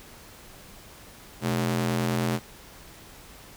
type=ring-modulated tone; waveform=sawtooth; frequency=169.5 Hz; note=E3; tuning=49 cents sharp; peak=-17 dBFS; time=1.41-2.4 s; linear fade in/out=50 ms; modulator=44.8 Hz; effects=pink hiss -48 dBFS RMS until 3.56 s